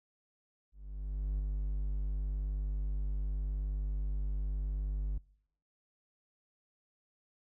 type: tone with ADSR envelope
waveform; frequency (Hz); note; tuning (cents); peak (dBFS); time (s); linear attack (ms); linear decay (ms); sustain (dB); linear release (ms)
triangle; 49.57; G1; +20; -27; 0.72-5.18; 670; 11; -2; 3
effects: noise-tail reverb RT60 0.7 s tail -24 dB re dry